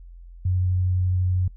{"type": "tone with vibrato", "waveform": "sine", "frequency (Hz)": 91.4, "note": "F#2", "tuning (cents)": -21, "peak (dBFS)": -19, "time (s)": [0.45, 1.48], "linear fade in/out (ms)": 5, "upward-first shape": "triangle", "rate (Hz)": 12, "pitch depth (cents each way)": 10, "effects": ["noise-tail reverb RT60 0.1 s tail -22 dB re dry", "added 43 Hz sine -40 dBFS peak until 1.56 s"]}